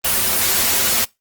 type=noise with comb filter; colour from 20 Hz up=white; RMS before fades=-17 dBFS; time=0.04-1.05 s; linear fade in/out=10 ms; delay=6.6 ms; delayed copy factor=-0.75; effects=noise-tail reverb RT60 0.2 s tail -23 dB re dry + Opus 24 kbps